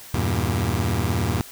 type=chord; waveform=sawtooth; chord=E diminished; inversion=none; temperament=just; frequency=82.41 / 98.89 / 118.67 Hz; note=E2 / G2 / Bb2; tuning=0 / +16 / +31 cents; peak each=-21 dBFS; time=0.14-1.41 s; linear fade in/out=0 ms; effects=white hiss -42 dBFS RMS until 1.51 s